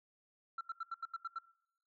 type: tone bursts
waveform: sine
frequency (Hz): 1350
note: E6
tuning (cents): +41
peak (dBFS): -35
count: 8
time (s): 0.58-1.387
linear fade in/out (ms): 5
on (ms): 30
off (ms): 81
effects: noise-tail reverb RT60 0.7 s tail -21 dB re dry + tanh soft clip ceiling -36 dBFS